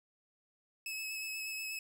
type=tone with vibrato; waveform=sawtooth; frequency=2586 Hz; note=E7; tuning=34 cents flat; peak=-35 dBFS; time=0.86-1.79 s; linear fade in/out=2 ms; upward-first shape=sine; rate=8.3 Hz; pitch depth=18 cents each way; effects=none